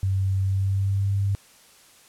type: tone with pitch glide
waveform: sine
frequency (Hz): 96.1 to 99.14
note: G2 to G2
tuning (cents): -34 to +20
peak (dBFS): -20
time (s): 0.03-1.35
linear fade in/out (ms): 0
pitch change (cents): +54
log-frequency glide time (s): 0.42-1.13
effects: white hiss -53 dBFS RMS until 2.08 s + low-pass 11000 Hz 12 dB/octave